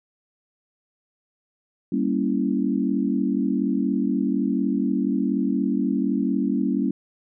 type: chord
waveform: sine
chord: G diminished seventh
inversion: none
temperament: equal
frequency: 196 / 233.1 / 277.2 / 329.6 Hz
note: G3 / Bb3 / Db4 / Fb4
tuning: 0 / 0 / 0 / 0 cents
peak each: -25 / -25 / -24 / -29 dBFS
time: 1.92-6.91 s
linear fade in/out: 5 ms
effects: none